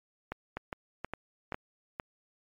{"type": "two click trains", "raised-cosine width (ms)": 0.5, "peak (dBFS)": [-20, -20], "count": [4, 4], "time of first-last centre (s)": [[0.32, 1.544], [0.57, 1.999]], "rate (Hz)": [2.45, 2.1], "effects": ["MP3 64 kbps"]}